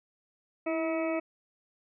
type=harmonic tone with a mistuned harmonic; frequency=321.9 Hz; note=E4; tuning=41 cents flat; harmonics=1 / 2 / 3 / 4 / 6 / 7 / 8; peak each=-31 / -31 / -44 / -41 / -46 / -41 / -44 dBFS; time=0.66-1.2 s; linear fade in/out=10 ms; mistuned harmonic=1; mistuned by=+30 cents; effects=none